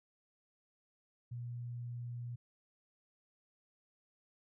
sine tone, 120.4 Hz, B2, 44 cents flat, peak -40 dBFS, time 1.31-2.36 s, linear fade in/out 10 ms, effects none

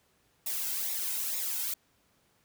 blue noise with flanger, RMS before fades -33 dBFS, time 0.46-1.74 s, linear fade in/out 5 ms, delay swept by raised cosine 0.65 to 1.75 ms, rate 2.2 Hz, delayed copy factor -0.7, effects pink hiss -69 dBFS RMS until 2.44 s + high-pass 60 Hz 12 dB/octave

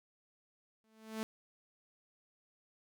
sawtooth tone with exponential growth, 220 Hz, A3, in tune, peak -30 dBFS, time 0.84-1.23 s, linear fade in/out 0 ms, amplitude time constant 83 ms, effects none

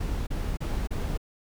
brown noise bursts, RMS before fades -29 dBFS, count 4, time 0-1.176 s, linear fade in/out 10 ms, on 270 ms, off 32 ms, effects none

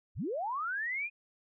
sine linear sweep, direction up, 41.41 to 2489 Hz, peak -32 dBFS, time 0.15-1.1 s, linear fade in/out 50 ms, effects none

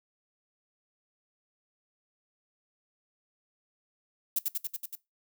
violet noise with echo, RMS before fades -27 dBFS, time 4.36-4.39 s, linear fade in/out 5 ms, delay 94 ms, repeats 6, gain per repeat -2 dB, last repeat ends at 4.954 s, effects noise-tail reverb RT60 0.2 s tail -20 dB re dry

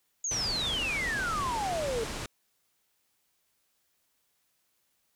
sine exponential sweep, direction down, 6820 to 433.8 Hz, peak -29 dBFS, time 0.24-2.04 s, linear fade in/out 5 ms
pink low-pass noise, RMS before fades -37 dBFS, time 0.31-2.26 s, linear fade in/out 2 ms, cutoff 9400 Hz, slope 24 dB/octave
effects white hiss -74 dBFS RMS until 5.15 s

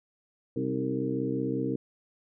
harmonic tone with a mistuned harmonic, 65.41 Hz, C2, in tune, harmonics 2 / 3 / 4 / 5 / 6 / 7, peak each -35 / -37 / -32 / -33 / -38 / -34 dBFS, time 0.56-1.76 s, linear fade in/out 5 ms, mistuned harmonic 5, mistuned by -50 cents, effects none

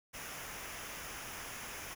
pink noise with comb filter, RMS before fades -45 dBFS, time 0.13-1.95 s, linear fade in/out 20 ms, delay 0.24 ms, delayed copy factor -0.6, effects none

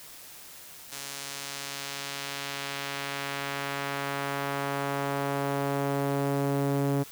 sawtooth tone with band-pass filter sweep, 140 Hz, C#3, 18 cents sharp, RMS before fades -31 dBFS, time 0.91-7.04 s, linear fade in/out 20 ms, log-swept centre 8100 to 330 Hz, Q 0.71, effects white hiss -47 dBFS RMS until 7.11 s

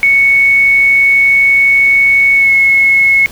sine tone with pitch glide, 2217 to 2184 Hz, C#7 to C#7, 0 to -26 cents, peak -5 dBFS, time 0.03-3.26 s, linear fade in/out 0 ms, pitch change -26 cents, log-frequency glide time 2.35-2.52 s, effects pink hiss -33 dBFS RMS until 3.31 s

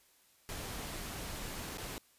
pink noise with dropouts, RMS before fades -42 dBFS, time 0.49-1.98 s, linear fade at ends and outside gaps 0 ms, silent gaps 1.773-1.782 s, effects white hiss -67 dBFS RMS until 2.18 s + resampled to 32000 Hz

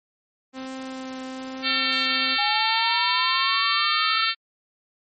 sawtooth tone with vibrato, 261.6 Hz, C4, in tune, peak -28 dBFS, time 0.53-2.38 s, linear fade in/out 50 ms, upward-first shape triangle, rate 1.1 Hz, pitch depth 9 cents each way
harmonic tone, 450.8 Hz, A4, 42 cents sharp, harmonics 3 / 4 / 5 / 6 / 7 / 8 / 9 / 10, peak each -29 / -29 / -29 / -29 / -29 / -29 / -29 / -29 dBFS, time 1.62-4.35 s, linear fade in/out 50 ms
sine exponential sweep, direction up, 814 to 1353 Hz, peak -24 dBFS, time 2.38-4.3 s, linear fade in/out 10 ms
effects MP3 32 kbps

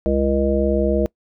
harmonic tone with a mistuned harmonic, 68.2 Hz, C#2, 28 cents flat, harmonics 1 / 3 / 5 / 7 / 9, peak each -22 / -22 / -22 / -22 / -22 dBFS, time 0.06-1.06 s, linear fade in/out 0 ms, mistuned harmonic 1, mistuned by -34 cents, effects noise-tail reverb RT60 0.1 s tail -24 dB re dry

